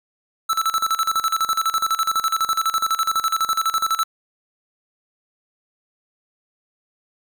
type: tone with tremolo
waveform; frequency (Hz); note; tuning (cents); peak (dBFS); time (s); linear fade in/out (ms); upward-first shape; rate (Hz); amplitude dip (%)
square; 1318.5; E6; 0; -17; 0.49-4.04; 10; square; 12; 80
effects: none